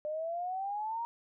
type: exponential sweep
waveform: sine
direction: up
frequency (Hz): 598 to 946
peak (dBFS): -33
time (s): 0.05-1.05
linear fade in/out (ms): 0
effects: none

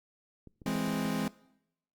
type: clicks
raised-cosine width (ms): 3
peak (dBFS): -36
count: 7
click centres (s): 0.473 / 0.618 / 0.685 / 0.758 / 0.88 / 1.056 / 1.252
type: chord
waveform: 40% pulse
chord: E augmented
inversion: none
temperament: equal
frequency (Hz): 164.81 / 207.7 / 261.6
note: E3 / G#3 / B#3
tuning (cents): 0 / 0 / 0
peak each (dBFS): -36 / -32 / -33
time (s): 0.66-1.28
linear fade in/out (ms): 2
effects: noise-tail reverb RT60 0.8 s tail -21 dB re dry + Opus 48 kbps

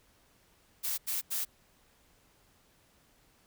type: noise bursts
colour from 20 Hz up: blue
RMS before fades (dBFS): -33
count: 3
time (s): 0.83-1.452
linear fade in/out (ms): 20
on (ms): 150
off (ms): 86
effects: pink hiss -66 dBFS RMS until 3.46 s

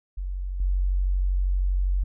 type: tone with level steps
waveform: sine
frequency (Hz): 46.32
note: F#1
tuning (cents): +3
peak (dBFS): -27 / -20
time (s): 0.17-2.04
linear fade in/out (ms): 10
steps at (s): 0.6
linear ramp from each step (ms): 2
effects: none

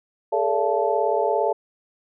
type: tone cluster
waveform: sine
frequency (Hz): 413.5 / 450.9 / 577 / 679 / 874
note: G#4 / A4 / D5 / F5 / A5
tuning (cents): -8 / +42 / -31 / -49 / -12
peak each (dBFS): -25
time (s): 0.32-1.53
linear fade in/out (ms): 10
effects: none

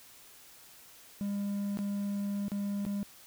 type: tone with dropouts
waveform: triangle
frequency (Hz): 201.6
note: G3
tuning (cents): +49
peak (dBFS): -29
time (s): 1.21-3.03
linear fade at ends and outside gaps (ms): 0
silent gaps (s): 1.772-1.789 / 2.482-2.518 / 2.851-2.864
effects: white hiss -55 dBFS RMS until 3.26 s

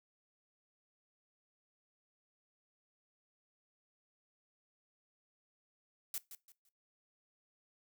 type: noise with echo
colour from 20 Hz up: blue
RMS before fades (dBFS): -39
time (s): 6.14-6.18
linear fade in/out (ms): 2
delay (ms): 170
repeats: 3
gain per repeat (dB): -11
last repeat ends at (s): 6.69
effects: noise-tail reverb RT60 0.2 s tail -19 dB re dry

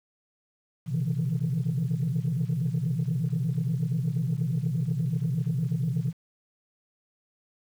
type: tone cluster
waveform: sine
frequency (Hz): 123.3 / 135.4 / 159.3 / 167.7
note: B2 / C#3 / D#3 / E3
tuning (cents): -2 / -40 / +41 / +30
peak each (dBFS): -29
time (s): 0.86-6.13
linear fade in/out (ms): 50
effects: tanh soft clip ceiling -19 dBFS + 9-bit

